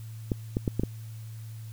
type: clicks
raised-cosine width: 3 ms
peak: -13 dBFS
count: 5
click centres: 0.318 / 0.569 / 0.678 / 0.796 / 0.835 s
effects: added 111 Hz sine -38 dBFS peak until 1.72 s + white hiss -56 dBFS RMS until 1.72 s